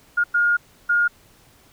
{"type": "tone bursts at uneven times", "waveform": "sine", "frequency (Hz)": 1423, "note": "F6", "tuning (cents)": 32, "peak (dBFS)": -15, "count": 3, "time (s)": [[0.17, 0.24], [0.34, 0.57], [0.89, 1.08]], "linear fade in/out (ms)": 10, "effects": ["pink hiss -54 dBFS RMS until 1.72 s"]}